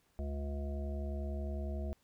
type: harmonic tone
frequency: 71 Hz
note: C#2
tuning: 42 cents sharp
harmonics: 1 / 3 / 5 / 7 / 9 / 10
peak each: -36 / -45 / -48 / -54 / -47 / -58 dBFS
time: 0.19-1.93 s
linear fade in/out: 0 ms
effects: pink hiss -73 dBFS RMS until 2.03 s